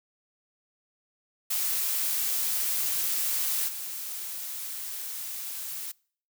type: noise with level steps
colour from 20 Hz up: blue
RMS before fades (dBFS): -28 / -36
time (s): 1.5-5.92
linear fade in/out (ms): 10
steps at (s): 3.67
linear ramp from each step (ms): 20
effects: noise-tail reverb RT60 0.5 s tail -25 dB re dry